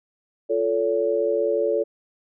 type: chord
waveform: sine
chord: F augmented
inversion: none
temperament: equal with one note detuned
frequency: 349.2 / 440 / 565.7 Hz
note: F4 / A4 / C#5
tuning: 0 / 0 / +35 cents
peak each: -27 / -22 / -23 dBFS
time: 0.49-1.84 s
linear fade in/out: 20 ms
effects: none